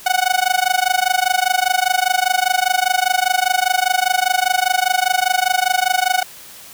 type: tone with amplitude modulation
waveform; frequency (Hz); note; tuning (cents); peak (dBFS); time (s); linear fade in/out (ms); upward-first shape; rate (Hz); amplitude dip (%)
sawtooth; 740; F#5; 0; -7; 0.06-6.23; 5; sine; 25; 95
effects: white hiss -39 dBFS RMS until 6.73 s